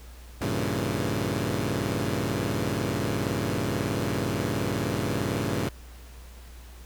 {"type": "chord", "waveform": "15% pulse", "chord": "G diminished seventh", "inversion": "none", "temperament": "equal", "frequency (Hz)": [98, 116.54, 138.59, 164.81], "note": ["G2", "Bb2", "Db3", "Fb3"], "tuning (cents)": [0, 0, 0, 0], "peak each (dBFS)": [-24, -25, -25, -28], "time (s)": [0.41, 5.69], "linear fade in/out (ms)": 5, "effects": ["added 60 Hz sine -43 dBFS peak until 6.85 s", "pink hiss -52 dBFS RMS until 6.85 s"]}